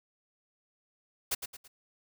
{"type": "noise with echo", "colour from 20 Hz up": "white", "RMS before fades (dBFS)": -30, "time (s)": [1.31, 1.35], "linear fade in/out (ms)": 10, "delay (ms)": 110, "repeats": 3, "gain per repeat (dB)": -8, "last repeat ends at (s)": 1.68, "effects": []}